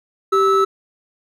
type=tone pair together; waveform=triangle; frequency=389.7 / 1305 Hz; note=G4 / E6; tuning=-10 / -18 cents; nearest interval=octave + major sixth; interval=2092 cents; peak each=-13 dBFS; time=0.32-0.65 s; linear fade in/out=10 ms; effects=none